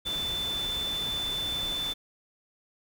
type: tone in noise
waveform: sine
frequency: 3520 Hz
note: A7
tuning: in tune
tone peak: -29 dBFS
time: 0.05-1.94 s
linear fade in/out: 20 ms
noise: pink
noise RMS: -39 dBFS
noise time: 0.05-1.94 s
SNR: +7 dB
effects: none